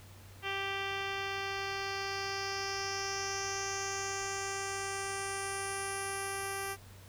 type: tone with low-pass filter sweep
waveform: 10% pulse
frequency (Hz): 392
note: G4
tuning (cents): 0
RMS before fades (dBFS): -37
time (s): 0.42-6.77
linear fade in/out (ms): 50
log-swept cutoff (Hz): 3200 to 12000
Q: 3.9
effects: added 96 Hz sine -52 dBFS peak until 7.08 s + pink hiss -57 dBFS RMS until 7.08 s